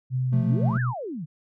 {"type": "tone with pitch glide", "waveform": "sine", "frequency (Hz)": [128.3, 123.5], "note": ["C3", "B2"], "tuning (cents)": [-34, 0], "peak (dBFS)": -22, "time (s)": [0.1, 0.94], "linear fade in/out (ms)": 50, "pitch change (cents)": -66, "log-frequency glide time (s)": [0.24, 0.51]}
{"type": "chord", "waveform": "triangle", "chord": "F major", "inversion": "second", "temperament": "equal", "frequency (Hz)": [130.81, 174.61, 220], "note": ["C3", "F3", "A3"], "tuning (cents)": [0, 0, 0], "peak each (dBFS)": [-25, -27, -25], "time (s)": [0.32, 0.78], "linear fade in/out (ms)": 10}
{"type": "exponential two-way sweep", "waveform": "sine", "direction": "up then down", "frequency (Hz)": [136.7, 1785, 136.7], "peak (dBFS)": -30, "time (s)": [0.42, 1.26], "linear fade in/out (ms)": 20, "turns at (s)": 0.8}
{"effects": []}